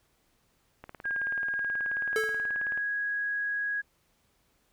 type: click train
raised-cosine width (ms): 0.5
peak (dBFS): -28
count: 37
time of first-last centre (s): 0.84-2.775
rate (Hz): 18.6
type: tone with pitch glide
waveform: sine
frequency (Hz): 1623 to 1657.1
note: G#6 to G#6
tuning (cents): -40 to -4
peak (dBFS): -28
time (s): 1.04-3.82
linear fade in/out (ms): 20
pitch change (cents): +36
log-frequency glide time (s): 1.25-2.63
type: tone with exponential decay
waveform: square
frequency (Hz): 438.2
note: A4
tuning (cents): -7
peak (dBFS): -25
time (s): 2.16-2.55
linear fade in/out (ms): 1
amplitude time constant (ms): 84
effects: pink hiss -70 dBFS RMS until 4.72 s